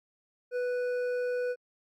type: tone with hard clipping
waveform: sine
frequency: 493.9 Hz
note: B4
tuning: in tune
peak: -30 dBFS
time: 0.51-1.56 s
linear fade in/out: 50 ms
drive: 7 dB
effects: Opus 48 kbps